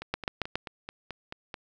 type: two click trains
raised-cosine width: 0.3 ms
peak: -12 / -21 dBFS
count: 4 / 8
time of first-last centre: 0.14-0.556 / 0.02-1.542 s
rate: 7.22 / 4.6 Hz
effects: none